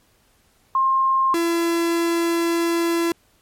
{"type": "tone pair in turn", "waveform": ["sine", "45% pulse"], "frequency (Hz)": [1063, 337.3], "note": ["C6", "E4"], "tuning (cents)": [27, 40], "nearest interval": "octave + minor sixth", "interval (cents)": 1987, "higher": "first", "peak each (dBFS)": [-15, -18], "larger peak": "first", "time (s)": [[0.75, 1.34], [1.34, 3.12]], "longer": "second", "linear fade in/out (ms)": 2, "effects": ["pink hiss -60 dBFS RMS until 3.41 s", "MP3 64 kbps"]}